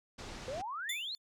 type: low-pass noise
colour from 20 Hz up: pink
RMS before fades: -46 dBFS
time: 0.18-0.62 s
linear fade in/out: 10 ms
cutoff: 7000 Hz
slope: 24 dB/octave
type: exponential sweep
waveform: sine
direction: up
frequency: 493.9 to 4435 Hz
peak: -37 dBFS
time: 0.48-1.15 s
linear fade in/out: 0 ms
type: tone with exponential decay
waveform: sawtooth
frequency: 3520 Hz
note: A7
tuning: in tune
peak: -30 dBFS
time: 0.89-1.18 s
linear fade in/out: 5 ms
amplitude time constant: 61 ms
effects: none